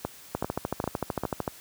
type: two click trains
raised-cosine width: 1 ms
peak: -13 / -14 dBFS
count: 16 / 4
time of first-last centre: 0.35-1.478 / 0.05-1.236 s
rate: 13.3 / 2.53 Hz
effects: white hiss -49 dBFS RMS until 1.6 s + high-pass 60 Hz 12 dB/octave